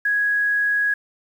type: tone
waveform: sine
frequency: 1663 Hz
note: G#6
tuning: 2 cents sharp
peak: -17 dBFS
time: 0.05-0.94 s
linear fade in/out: 5 ms
effects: 8-bit